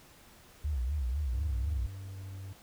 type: tone with vibrato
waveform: sine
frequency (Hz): 67.4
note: C#2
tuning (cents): -48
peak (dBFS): -29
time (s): 0.64-1.87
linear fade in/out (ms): 10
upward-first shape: sine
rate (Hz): 4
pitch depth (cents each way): 210
type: tone with pitch glide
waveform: triangle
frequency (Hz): 98.7 to 96.28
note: G2 to G2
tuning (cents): +12 to -31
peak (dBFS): -38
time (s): 1.33-2.53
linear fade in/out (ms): 5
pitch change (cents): -43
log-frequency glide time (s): 1.55-1.85
effects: pink hiss -57 dBFS RMS until 2.62 s